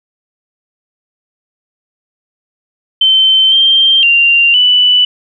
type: tone with pitch steps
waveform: sine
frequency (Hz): 3090 / 3160 / 2777 / 2977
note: G7 / G7 / F7 / F#7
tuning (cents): -26 / +13 / -10 / +10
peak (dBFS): -5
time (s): 3.01-5.05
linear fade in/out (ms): 5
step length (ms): 510
effects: none